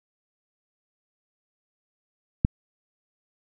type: click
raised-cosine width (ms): 5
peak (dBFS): -6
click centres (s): 2.449
effects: none